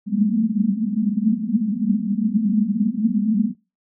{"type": "band-pass noise", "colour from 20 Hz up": "pink", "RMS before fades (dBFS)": -20, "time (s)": [0.06, 3.55], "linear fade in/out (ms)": 50, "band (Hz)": [200, 230], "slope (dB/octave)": 96, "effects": ["noise-tail reverb RT60 0.3 s tail -23 dB re dry"]}